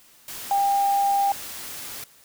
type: tone in noise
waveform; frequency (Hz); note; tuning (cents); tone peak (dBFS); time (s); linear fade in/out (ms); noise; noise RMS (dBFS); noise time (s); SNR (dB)
sine; 798; G5; +31; -18; 0.51-1.32; 2; white; -36; 0.28-2.04; +15
effects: white hiss -54 dBFS RMS until 2.24 s